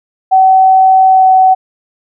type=tone with pitch glide; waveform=sine; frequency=759 to 753.8 Hz; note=F#5 to F#5; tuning=+44 to +32 cents; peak=-3 dBFS; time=0.31-1.55 s; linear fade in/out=20 ms; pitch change=-12 cents; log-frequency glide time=1.08-1.29 s; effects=none